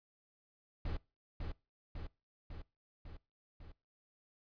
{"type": "noise with echo", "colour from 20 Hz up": "brown", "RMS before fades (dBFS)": -37, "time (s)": [0.85, 0.97], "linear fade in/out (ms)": 5, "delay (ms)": 550, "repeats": 5, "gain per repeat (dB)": -3, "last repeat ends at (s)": 3.72, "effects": ["noise-tail reverb RT60 0.3 s tail -23 dB re dry", "resampled to 11025 Hz"]}